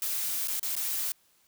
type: noise with dropouts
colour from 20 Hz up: blue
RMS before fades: -31 dBFS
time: 0.02-1.12 s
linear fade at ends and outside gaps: 1 ms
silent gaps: 0.474-0.482 / 0.596-0.629 / 0.753-0.765 s
effects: white hiss -66 dBFS RMS until 1.47 s